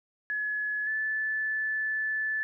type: tone pair in turn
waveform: sine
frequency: 1700 / 1742.8 Hz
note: G#6 / A6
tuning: +40 / -17 cents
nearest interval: unison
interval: 43 cents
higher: second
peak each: -28 / -27 dBFS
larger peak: second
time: 0.3-0.87 / 0.87-2.43 s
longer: second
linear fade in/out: 0 ms
effects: none